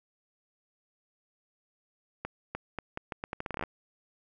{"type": "accelerating click train", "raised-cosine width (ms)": 0.5, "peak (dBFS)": -19, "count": 16, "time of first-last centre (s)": [2.25, 3.637], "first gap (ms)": 300, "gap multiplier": 0.79, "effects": []}